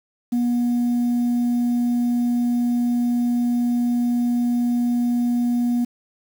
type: tone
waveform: sine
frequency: 241 Hz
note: B3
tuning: 42 cents flat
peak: -15 dBFS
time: 0.32-5.85 s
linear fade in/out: 10 ms
effects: tanh soft clip ceiling -16 dBFS + 7-bit